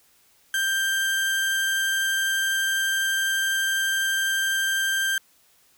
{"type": "tone", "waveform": "35% pulse", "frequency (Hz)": 1578, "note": "G6", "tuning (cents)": 11, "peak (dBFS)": -20, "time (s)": [0.54, 5.18], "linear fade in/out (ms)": 2, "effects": ["white hiss -60 dBFS RMS until 5.77 s"]}